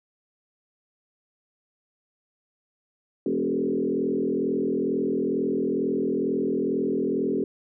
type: tone with frequency modulation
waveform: sine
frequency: 327.7 Hz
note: E4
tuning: 10 cents flat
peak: -22 dBFS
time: 3.26-7.44 s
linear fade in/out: 2 ms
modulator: 42.2 Hz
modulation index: 2.7
effects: none